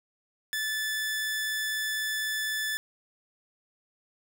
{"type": "tone", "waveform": "sawtooth", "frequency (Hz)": 1744, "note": "A6", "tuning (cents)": -16, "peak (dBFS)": -25, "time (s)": [0.53, 2.77], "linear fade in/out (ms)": 0, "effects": ["11-bit"]}